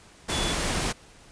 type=tone in noise; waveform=sine; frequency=3435 Hz; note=A7; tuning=42 cents flat; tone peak=-31 dBFS; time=0.31-0.54 s; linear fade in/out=20 ms; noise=pink; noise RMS=-27 dBFS; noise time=0.28-0.93 s; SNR=-7 dB; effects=pink hiss -52 dBFS RMS until 1.31 s + resampled to 22050 Hz